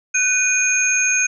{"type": "tone cluster", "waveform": "sine", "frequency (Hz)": [1506, 2466, 6460], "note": ["F#6", "D#7", "G#8"], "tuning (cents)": [30, -16, -49], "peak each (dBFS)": [-23, -18, -18], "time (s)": [0.14, 1.27], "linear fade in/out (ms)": 10, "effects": []}